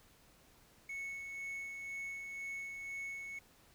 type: tone with tremolo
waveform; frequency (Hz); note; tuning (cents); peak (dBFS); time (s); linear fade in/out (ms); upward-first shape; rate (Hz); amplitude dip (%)
triangle; 2207; C#7; -8; -38; 0.89-3.39; 5; sine; 2; 35
effects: pink hiss -65 dBFS RMS until 3.74 s